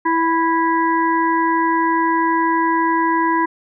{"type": "harmonic tone with a mistuned harmonic", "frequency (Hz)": 329.6, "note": "E4", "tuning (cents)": 0, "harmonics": [1, 3, 5, 6], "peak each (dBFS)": [-19, -16, -25, -27], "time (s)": [0.05, 3.46], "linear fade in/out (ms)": 10, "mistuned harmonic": 6, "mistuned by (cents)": -15, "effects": []}